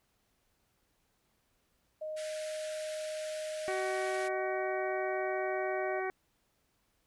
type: tone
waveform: sine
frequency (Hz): 620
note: D#5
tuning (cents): -6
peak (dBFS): -36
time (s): 2.01-6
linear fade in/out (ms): 10
type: band-pass noise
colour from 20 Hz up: pink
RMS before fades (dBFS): -48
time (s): 2.16-4.29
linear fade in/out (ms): 20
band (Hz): 1400 to 11000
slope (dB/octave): 96
type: harmonic tone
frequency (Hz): 377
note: F#4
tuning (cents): +32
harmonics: 1 / 2 / 3 / 4 / 5 / 6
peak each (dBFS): -35 / -38 / -44 / -43 / -42 / -45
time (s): 3.68-6.1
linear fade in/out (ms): 0
effects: pink hiss -75 dBFS RMS until 7.06 s